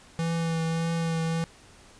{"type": "tone with vibrato", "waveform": "square", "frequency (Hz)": 164.81, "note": "E3", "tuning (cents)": 0, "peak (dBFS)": -26, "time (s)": [0.19, 1.44], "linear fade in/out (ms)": 0, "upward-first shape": "triangle", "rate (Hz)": 1.7, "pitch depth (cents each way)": 21, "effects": ["pink hiss -53 dBFS RMS until 1.99 s", "resampled to 22050 Hz"]}